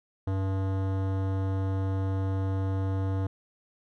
sine tone with hard clipping, 96 Hz, G2, 36 cents flat, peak -28 dBFS, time 0.27-3.27 s, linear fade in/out 5 ms, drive 18 dB, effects none

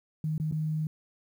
sine tone with dropouts, 155.56 Hz, D#3, in tune, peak -27 dBFS, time 0.24-0.87 s, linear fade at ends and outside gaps 2 ms, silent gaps 0.38-0.399 / 0.513-0.523 s, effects 10-bit

